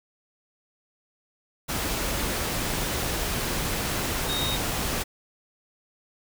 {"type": "tone in noise", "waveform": "sine", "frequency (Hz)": 3735, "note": "A#7", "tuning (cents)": 3, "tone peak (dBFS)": -28, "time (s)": [4.28, 4.57], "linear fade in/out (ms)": 20, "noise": "pink", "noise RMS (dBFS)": -28, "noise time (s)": [1.68, 5.04], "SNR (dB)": -3, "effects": []}